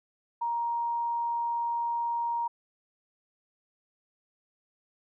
sine tone, 939 Hz, A#5, 12 cents sharp, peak -27 dBFS, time 0.41-2.48 s, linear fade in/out 10 ms, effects none

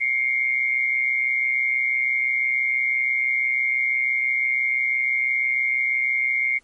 sine tone pair together, 2122 / 2248 Hz, C7 / C#7, +24 / +24 cents, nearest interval minor second, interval 100 cents, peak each -20 / -25 dBFS, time 0-6.59 s, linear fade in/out 20 ms, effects pink hiss -61 dBFS RMS until 6.63 s + MP3 48 kbps

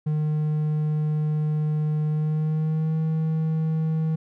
triangle tone with pitch glide, 152.6 to 158.9 Hz, D#3 to D#3, -33 to +37 cents, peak -19 dBFS, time 0.06-4.16 s, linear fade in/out 10 ms, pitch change +70 cents, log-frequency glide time 2.08-2.97 s, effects none

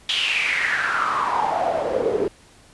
pink noise with band-pass filter sweep, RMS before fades -22 dBFS, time 0.09-2.28 s, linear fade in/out 2 ms, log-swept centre 3300 to 380 Hz, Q 7.1, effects pink hiss -51 dBFS RMS until 2.73 s + resampled to 24000 Hz

